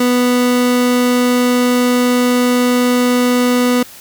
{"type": "tone", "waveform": "30% pulse", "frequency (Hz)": 246.9, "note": "B3", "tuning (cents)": 0, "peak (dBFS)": -8, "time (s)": [0, 3.83], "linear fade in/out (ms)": 5, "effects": ["white hiss -37 dBFS RMS until 4 s"]}